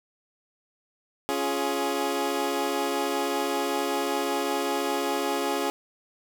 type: chord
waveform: 20% pulse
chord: Db major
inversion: none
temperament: equal with one note detuned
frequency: 277.2 / 349.2 / 418.4 Hz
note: Db4 / F4 / Ab4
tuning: 0 / 0 / +13 cents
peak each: -25 / -26 / -24 dBFS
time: 1.29-5.7 s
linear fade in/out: 0 ms
effects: none